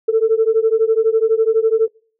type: beating tone pair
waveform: sine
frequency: 440 / 452 Hz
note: A4 / A4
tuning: 0 / +47 cents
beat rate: 12 Hz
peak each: -14 dBFS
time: 0.08-1.88 s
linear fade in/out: 10 ms
effects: noise-tail reverb RT60 0.5 s tail -25 dB re dry + tanh soft clip ceiling -5 dBFS